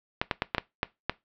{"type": "clicks", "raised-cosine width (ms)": 0.3, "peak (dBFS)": -8, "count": 7, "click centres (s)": [0.215, 0.312, 0.421, 0.548, 0.582, 0.831, 1.096], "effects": ["noise-tail reverb RT60 0.2 s tail -20 dB re dry", "low-pass 4000 Hz 12 dB/octave"]}